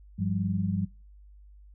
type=tone cluster; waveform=sine; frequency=99.7 / 174.8 / 196.1 Hz; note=G2 / F3 / G3; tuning=+30 / +2 / +1 cents; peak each=-30 dBFS; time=0.18-0.86 s; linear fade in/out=20 ms; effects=noise-tail reverb RT60 0.3 s tail -22 dB re dry + added 50 Hz sine -49 dBFS peak until 1.74 s